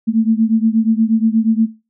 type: beating tone pair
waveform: sine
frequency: 220 / 228.4 Hz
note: A3 / A#3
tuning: 0 / -35 cents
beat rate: 8.4 Hz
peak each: -14 dBFS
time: 0.07-1.67 s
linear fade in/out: 20 ms
effects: noise-tail reverb RT60 0.3 s tail -19 dB re dry